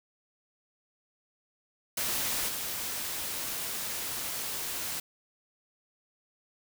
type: noise with level steps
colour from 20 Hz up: white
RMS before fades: -31 / -35 dBFS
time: 1.97-5 s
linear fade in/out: 5 ms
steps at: 2.48 s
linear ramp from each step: 10 ms
effects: none